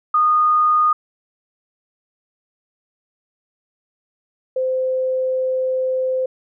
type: tone pair in turn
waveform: sine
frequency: 1230 / 517.2 Hz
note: D#6 / C5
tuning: -20 / -20 cents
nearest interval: octave + minor third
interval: 1500 cents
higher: first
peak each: -12 / -17 dBFS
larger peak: first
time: 0.14-0.93 / 4.56-6.26 s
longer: second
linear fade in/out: 5 ms
effects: none